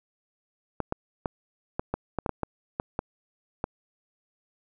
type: clicks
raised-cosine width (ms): 1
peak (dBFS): -13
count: 12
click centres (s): 0.803 / 0.924 / 1.258 / 1.795 / 1.94 / 2.187 / 2.262 / 2.293 / 2.433 / 2.799 / 2.991 / 3.641
effects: none